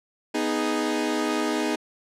sawtooth chord, G# minor, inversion first, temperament equal, 246.9 / 311.1 / 415.3 Hz, B3 / D#4 / G#4, 0 / 0 / 0 cents, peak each -25 / -22 / -25 dBFS, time 0.34-1.76 s, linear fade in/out 10 ms, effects low-pass 9000 Hz 12 dB/octave

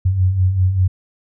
sine beating tone pair, 89 / 94.1 Hz, F2 / F#2, +33 / +30 cents, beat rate 5.1 Hz, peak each -21 / -13 dBFS, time 0.05-0.88 s, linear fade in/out 10 ms, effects none

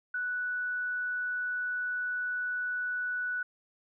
sine tone, 1480 Hz, F#6, in tune, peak -30 dBFS, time 0.14-3.43 s, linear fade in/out 5 ms, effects none

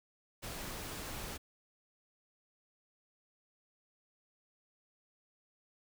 pink noise, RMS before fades -43 dBFS, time 0.42-1.38 s, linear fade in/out 20 ms, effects none

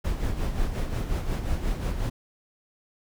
brown noise with tremolo, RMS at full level -25 dBFS, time 0.04-2.1 s, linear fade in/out 10 ms, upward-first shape sine, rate 5.6 Hz, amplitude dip 55%, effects none

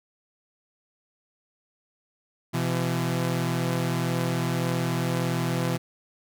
sawtooth tone pair together, 126.97 / 168.6 Hz, B2 / E3, +48 / +39 cents, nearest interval perfect fourth, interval 491 cents, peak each -23 dBFS, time 2.53-5.78 s, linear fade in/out 20 ms, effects none

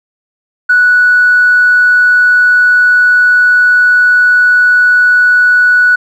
triangle tone with tanh clipping, 1475 Hz, F#6, 6 cents flat, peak -4 dBFS, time 0.69-5.96 s, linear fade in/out 10 ms, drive 4 dB, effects none

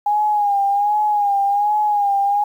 sine tone with vibrato, 820 Hz, G#5, 22 cents flat, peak -14 dBFS, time 0.06-2.44 s, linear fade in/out 5 ms, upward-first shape sine, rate 1.3 Hz, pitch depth 53 cents each way, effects 8-bit

